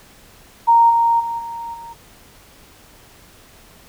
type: tone with level steps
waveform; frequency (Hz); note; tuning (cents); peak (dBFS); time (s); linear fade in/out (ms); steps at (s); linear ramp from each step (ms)
sine; 929; A#5; -6; -8 / -12 / -21 / -26 / -32; 0.67-1.94; 20; 0.89 / 1.19 / 1.38 / 1.73; 20
effects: pink hiss -47 dBFS RMS until 3.88 s